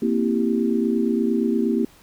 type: chord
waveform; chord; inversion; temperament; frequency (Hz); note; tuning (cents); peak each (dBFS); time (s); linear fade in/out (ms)
sine; C dominant seventh; third; equal; 233.1 / 261.6 / 329.6 / 392; Bb3 / C4 / E4 / G4; 0 / 0 / 0 / 0; -21 / -25 / -25 / -25; 0.02-1.85; 5
effects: pink hiss -52 dBFS RMS until 2.02 s